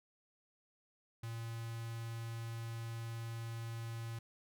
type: tone with notch filter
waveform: square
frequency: 114.9 Hz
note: A#2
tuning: 25 cents flat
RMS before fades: -43 dBFS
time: 1.23-4.19 s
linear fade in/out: 5 ms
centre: 450 Hz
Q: 0.82
effects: none